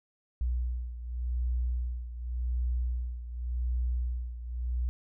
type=beating tone pair; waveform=sine; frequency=60.7 / 61.58 Hz; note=B1 / B1; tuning=-29 / -4 cents; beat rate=0.88 Hz; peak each=-30 / -35 dBFS; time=0.41-4.89 s; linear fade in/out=0 ms; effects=none